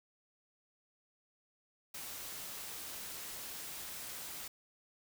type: noise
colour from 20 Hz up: white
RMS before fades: -45 dBFS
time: 1.94-4.48 s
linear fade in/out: 5 ms
effects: none